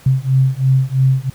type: beating tone pair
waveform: sine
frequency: 130.81 / 133.81 Hz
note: C3 / C3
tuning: 0 / +39 cents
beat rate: 3 Hz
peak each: -14 dBFS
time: 0.06-1.3 s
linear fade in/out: 5 ms
effects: pink hiss -44 dBFS RMS until 1.34 s